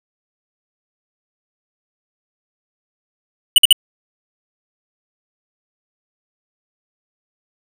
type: tone bursts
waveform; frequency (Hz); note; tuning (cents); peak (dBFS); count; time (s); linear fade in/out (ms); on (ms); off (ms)
square; 2960; F#7; 0; -4; 3; 3.56-3.727; 2; 21; 52
effects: none